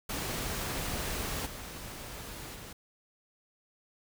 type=noise with level steps; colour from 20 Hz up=pink; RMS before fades=-35 / -43 / -46 dBFS; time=0.09-2.73 s; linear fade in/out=5 ms; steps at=1.45 / 2.54 s; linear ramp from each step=20 ms; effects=none